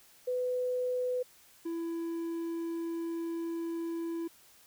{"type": "tone pair in turn", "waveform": ["sine", "triangle"], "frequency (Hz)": [500, 333.7], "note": ["B4", "E4"], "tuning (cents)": [21, 21], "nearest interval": "perfect fifth", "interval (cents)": 700, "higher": "first", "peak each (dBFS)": [-29, -31], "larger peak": "first", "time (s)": [[0.27, 1.23], [1.65, 4.28]], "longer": "second", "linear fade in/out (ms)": 10, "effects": ["white hiss -60 dBFS RMS until 4.66 s"]}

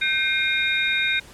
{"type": "tone cluster", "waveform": "sine", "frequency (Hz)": [1551, 2133, 2417, 3720], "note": ["G6", "C7", "D7", "A#7"], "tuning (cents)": [-19, 33, 49, -4], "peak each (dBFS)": -25, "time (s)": [0.01, 1.2], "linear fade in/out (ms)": 10, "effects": ["pink hiss -46 dBFS RMS until 1.33 s", "low-pass 11000 Hz 12 dB/octave"]}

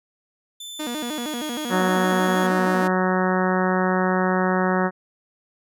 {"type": "tone with pitch glide", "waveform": "sawtooth", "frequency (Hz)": [3530, 3343], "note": ["A7", "G#7"], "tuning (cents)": [5, 11], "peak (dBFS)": -31, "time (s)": [0.6, 2.47], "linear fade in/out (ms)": 5, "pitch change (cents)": -94, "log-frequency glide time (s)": [0.78, 1.44]}
{"type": "tone with vibrato", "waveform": "sawtooth", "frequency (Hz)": 270.7, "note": "C#4", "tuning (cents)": -41, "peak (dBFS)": -23, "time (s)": [0.79, 2.88], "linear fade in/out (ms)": 10, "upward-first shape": "square", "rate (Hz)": 6.4, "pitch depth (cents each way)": 210}
{"type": "harmonic tone", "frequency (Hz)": 185, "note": "F#3", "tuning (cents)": 0, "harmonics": [1, 2, 3, 4, 5, 6, 7, 8, 9, 10], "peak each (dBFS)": [-22, -25, -27, -28, -29, -30, -30, -31, -32, -32], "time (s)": [1.69, 4.91], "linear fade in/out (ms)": 50}
{"effects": []}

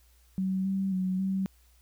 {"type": "tone with pitch steps", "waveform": "sine", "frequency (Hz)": [189.2, 193.2, 186.1, 191.6], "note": ["F#3", "G3", "F#3", "G3"], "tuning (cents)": [39, -25, 10, -39], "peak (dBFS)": -26, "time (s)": [0.38, 1.46], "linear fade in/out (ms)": 0, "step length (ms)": 270, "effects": ["added 60 Hz sine -59 dBFS peak until 1.81 s", "white hiss -66 dBFS RMS until 1.81 s"]}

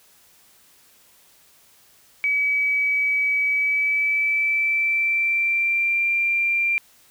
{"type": "tone with pitch glide", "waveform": "sine", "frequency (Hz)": [2281, 2375], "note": ["C#7", "D7"], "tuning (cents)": [49, 19], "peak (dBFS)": -18, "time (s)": [2.24, 6.78], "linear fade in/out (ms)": 0, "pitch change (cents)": 70, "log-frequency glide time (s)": [3.49, 6.08], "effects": ["white hiss -55 dBFS RMS until 7.1 s"]}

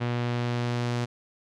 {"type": "tone with low-pass filter sweep", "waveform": "sawtooth", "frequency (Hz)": 120.7, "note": "B2", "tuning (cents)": -39, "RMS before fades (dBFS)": -28, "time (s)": [0, 1.06], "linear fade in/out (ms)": 20, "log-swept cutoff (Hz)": [3100, 6100], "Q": 0.97, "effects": []}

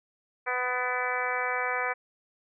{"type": "harmonic tone with a mistuned harmonic", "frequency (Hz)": 249.7, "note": "B3", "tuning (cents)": 19, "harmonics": [2, 3, 4, 5, 6, 7, 8, 9], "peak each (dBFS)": [-35, -35, -35, -35, -35, -35, -35, -35], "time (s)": [0.46, 1.94], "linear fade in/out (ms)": 20, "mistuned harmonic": 9, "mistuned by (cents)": 41, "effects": []}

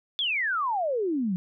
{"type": "exponential sweep", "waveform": "sine", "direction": "down", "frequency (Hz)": [3520, 173.2], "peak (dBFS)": -24, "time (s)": [0.19, 1.36], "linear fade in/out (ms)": 0, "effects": []}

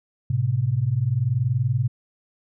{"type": "tone pair together", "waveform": "sine", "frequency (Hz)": [108.73, 129.3], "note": ["A2", "C3"], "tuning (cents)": [-20, -20], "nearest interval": "minor third", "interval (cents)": 300, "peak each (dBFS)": [-23, -21], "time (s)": [0.3, 1.88], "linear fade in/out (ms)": 5, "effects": []}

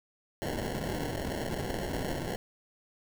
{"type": "noise with sample-and-hold", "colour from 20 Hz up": "violet", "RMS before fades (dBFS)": -34, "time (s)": [0.42, 2.36], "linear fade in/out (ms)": 0, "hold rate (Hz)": 1225, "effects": []}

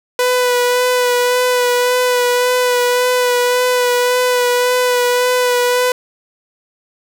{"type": "tone with vibrato", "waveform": "sawtooth", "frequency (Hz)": 495, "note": "B4", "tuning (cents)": 4, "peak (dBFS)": -8, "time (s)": [0.19, 5.92], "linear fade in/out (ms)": 2, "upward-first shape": "sine", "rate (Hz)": 1.8, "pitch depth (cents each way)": 19, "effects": []}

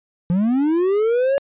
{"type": "linear sweep", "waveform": "triangle", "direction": "up", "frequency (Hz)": [167.1, 565], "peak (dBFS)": -13, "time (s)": [0.3, 1.38], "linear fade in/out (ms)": 0, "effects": ["resampled to 8000 Hz"]}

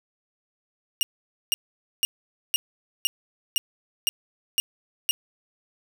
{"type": "tone bursts", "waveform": "sawtooth", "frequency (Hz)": 2837, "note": "F7", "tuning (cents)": 27, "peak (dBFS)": -16, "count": 9, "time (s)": [1.01, 5.11], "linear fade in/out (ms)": 0, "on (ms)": 20, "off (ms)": 490, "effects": []}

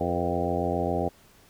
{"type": "harmonic tone with a mistuned harmonic", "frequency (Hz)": 87.31, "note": "F2", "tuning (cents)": 0, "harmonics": [1, 2, 3, 4, 5, 6, 7, 8, 9], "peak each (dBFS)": [-33, -33, -33, -33, -33, -33, -33, -33, -33], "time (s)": [0, 1.09], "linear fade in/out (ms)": 10, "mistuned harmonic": 6, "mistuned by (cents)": -47, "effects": ["pink hiss -57 dBFS RMS until 1.49 s"]}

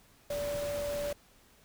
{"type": "tone in noise", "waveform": "sine", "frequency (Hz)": 579, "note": "D5", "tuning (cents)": -25, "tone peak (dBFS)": -32, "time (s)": [0.3, 1.13], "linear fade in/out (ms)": 5, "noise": "pink", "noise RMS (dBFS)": -42, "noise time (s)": [0.3, 1.13], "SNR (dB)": 7, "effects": ["pink hiss -62 dBFS RMS until 1.64 s"]}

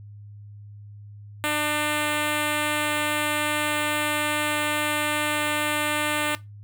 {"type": "tone with notch filter", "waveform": "5% pulse", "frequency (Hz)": 299.6, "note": "D4", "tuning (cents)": 35, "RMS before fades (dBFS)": -25, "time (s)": [1.44, 6.35], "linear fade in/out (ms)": 0, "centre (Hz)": 4900, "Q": 1.6, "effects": ["noise-tail reverb RT60 0.2 s tail -18 dB re dry", "added 103 Hz sine -40 dBFS peak until 6.63 s"]}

